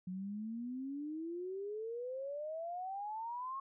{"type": "exponential sweep", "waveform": "sine", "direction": "up", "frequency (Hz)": [180, 1097], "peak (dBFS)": -39, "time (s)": [0.07, 3.6], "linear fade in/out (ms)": 5, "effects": []}